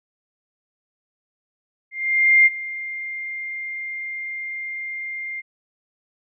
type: tone with ADSR envelope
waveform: sine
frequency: 2108 Hz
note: C7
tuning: 12 cents sharp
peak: -9 dBFS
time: 1.91-5.42 s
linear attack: 550 ms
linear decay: 29 ms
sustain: -18 dB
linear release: 28 ms
effects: none